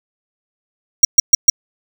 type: tone bursts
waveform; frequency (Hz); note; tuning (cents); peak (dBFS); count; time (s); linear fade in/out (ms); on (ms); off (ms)
square; 5700; F8; +34; -3; 4; 1.03-1.5; 5; 20; 130
effects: none